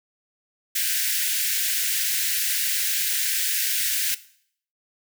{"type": "high-pass noise", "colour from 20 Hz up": "white", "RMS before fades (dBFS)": -24, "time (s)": [0.75, 4.15], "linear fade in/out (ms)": 10, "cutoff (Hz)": 1500, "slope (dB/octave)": 96, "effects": ["noise-tail reverb RT60 0.6 s tail -17 dB re dry"]}